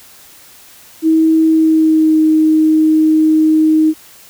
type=tone with pitch glide; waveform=sine; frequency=320.1 to 313.2 Hz; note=D#4 to D#4; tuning=+49 to +11 cents; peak=-7 dBFS; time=1.02-3.94 s; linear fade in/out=50 ms; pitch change=-38 cents; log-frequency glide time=1.46-2.19 s; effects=white hiss -41 dBFS RMS until 4.29 s